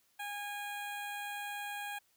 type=tone with notch filter; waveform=15% pulse; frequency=819 Hz; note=G#5; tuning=24 cents flat; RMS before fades=-41 dBFS; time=0.19-1.99 s; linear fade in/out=10 ms; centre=5200 Hz; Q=1; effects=white hiss -72 dBFS RMS until 2.16 s